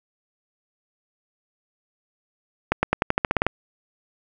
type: accelerating click train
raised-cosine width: 0.5 ms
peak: -3 dBFS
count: 11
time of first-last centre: 2.72-3.466 s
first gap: 110 ms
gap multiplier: 0.91
effects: none